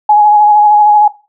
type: tone with vibrato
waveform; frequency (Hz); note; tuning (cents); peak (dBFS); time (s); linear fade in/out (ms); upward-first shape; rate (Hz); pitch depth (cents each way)
sine; 838; G#5; +15; -3; 0.09-1.08; 5; sine; 13; 21
effects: noise-tail reverb RT60 0.3 s tail -17 dB re dry